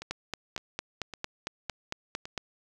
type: two click trains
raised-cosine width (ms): 0.2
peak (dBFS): -15 / -22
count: 11 / 5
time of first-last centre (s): 0.11-2.378 / 0.02-2.255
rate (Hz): 4.41 / 1.79
effects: none